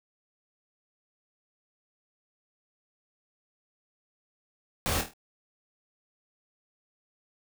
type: noise with echo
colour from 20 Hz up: pink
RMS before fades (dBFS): -29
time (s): 4.86-5.01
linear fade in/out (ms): 0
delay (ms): 25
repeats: 5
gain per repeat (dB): -6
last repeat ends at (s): 5.135
effects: none